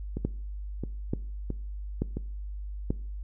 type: two click trains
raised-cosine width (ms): 3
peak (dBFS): -14 / -19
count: 4 / 4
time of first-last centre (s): 0.25-2.905 / 0.17-2.17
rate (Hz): 1.13 / 1.5
effects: noise-tail reverb RT60 0.5 s tail -21 dB re dry + added 50 Hz sine -34 dBFS peak until 3.23 s